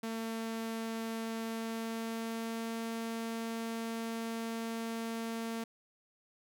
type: tone with pitch glide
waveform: sawtooth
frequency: 225.6 to 227.7 Hz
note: A3 to A#3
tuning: +44 to -40 cents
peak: -32 dBFS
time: 0.03-5.64 s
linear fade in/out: 5 ms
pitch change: +16 cents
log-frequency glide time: 1.43-2.75 s
effects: none